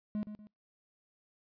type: tone with echo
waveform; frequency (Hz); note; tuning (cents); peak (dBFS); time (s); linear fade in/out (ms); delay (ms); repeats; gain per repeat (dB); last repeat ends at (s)
triangle; 210.7; G#3; +25; -30; 0.15-0.23; 0; 120; 2; -9; 0.47
effects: noise-tail reverb RT60 0.2 s tail -26 dB re dry + resampled to 11025 Hz